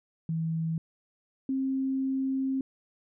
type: tone pair in turn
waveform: sine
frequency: 162.4 / 266.4 Hz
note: E3 / C4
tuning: -26 / +31 cents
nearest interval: major sixth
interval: 857 cents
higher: second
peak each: -27 / -26 dBFS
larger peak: second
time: 0.29-0.78 / 1.49-2.61 s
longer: second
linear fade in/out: 2 ms
effects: none